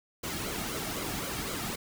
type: noise with flanger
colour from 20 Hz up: pink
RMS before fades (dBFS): -35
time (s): 0.23-1.76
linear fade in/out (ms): 10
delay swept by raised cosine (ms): 1.1 to 2.03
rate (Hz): 3.9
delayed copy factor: -0.6
effects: none